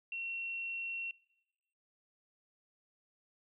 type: tone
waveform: sine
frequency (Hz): 2725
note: F7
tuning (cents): -43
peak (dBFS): -37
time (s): 0.12-1.11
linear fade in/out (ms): 2
effects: noise-tail reverb RT60 1.0 s tail -22 dB re dry